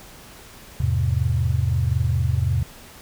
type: chord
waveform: sine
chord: E augmented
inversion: none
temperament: equal with one note detuned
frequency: 82.41 / 103.83 / 127.83 Hz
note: E2 / G#2 / B#2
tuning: 0 / 0 / -40 cents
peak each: -22 / -23 / -22 dBFS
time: 0.8-2.63 s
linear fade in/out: 5 ms
effects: pink hiss -44 dBFS RMS until 3.01 s